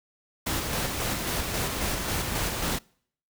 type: noise with tremolo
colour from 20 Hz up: pink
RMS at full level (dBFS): -28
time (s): 0.46-2.79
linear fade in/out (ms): 10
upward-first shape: square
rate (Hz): 3.7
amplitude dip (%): 30
effects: noise-tail reverb RT60 0.6 s tail -26 dB re dry